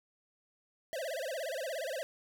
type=tone with vibrato; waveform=square; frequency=587.3 Hz; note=D5; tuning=in tune; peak=-36 dBFS; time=0.93-2.03 s; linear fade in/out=0 ms; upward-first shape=sine; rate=17 Hz; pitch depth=240 cents each way; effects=none